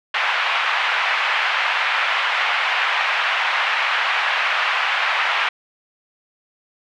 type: band-pass noise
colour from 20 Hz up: white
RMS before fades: -20 dBFS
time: 0.14-5.49 s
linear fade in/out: 5 ms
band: 770 to 2700 Hz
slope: 24 dB/octave
effects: none